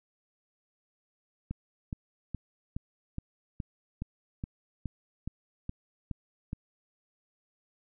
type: click train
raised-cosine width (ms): 5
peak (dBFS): -22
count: 13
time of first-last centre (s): 1.51-6.531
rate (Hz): 2.39
effects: none